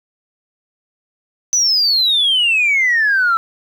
sine exponential sweep, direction down, 6070 to 1318.5 Hz, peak -10 dBFS, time 1.53-3.37 s, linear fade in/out 0 ms, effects tanh soft clip ceiling -8 dBFS + 8-bit

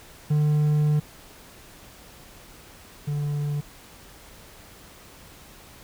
triangle tone pair in turn, 150 / 146.07 Hz, D3 / D3, +37 / -9 cents, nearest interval unison, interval 46 cents, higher first, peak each -16 / -22 dBFS, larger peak first, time 0.3-1 / 3.07-3.61 s, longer first, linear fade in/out 10 ms, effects pink hiss -48 dBFS RMS until 5.83 s

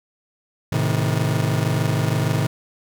40% pulse chord, A diminished, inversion none, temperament just, 110 / 132 / 158.4 Hz, A2 / C3 / Eb3, 0 / +16 / +31 cents, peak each -22 dBFS, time 0.72-2.47 s, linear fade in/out 5 ms, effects none

